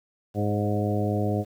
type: harmonic tone with a mistuned harmonic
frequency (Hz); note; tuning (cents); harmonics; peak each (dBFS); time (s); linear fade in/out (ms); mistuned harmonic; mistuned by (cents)
103.83; G#2; 0; 1 / 2 / 3 / 4 / 5 / 6 / 7; -26 / -29 / -31 / -32 / -33 / -34 / -34; 0.34-1.45; 50; 5; +26
effects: 9-bit